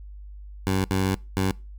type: tone bursts at uneven times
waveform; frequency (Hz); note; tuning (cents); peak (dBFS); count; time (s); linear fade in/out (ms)
15% pulse; 95.3; G2; -48; -15; 3; 0.67-0.84 / 0.91-1.15 / 1.37-1.51; 0
effects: noise-tail reverb RT60 0.3 s tail -24 dB re dry + added 50 Hz sine -38 dBFS peak until 1.78 s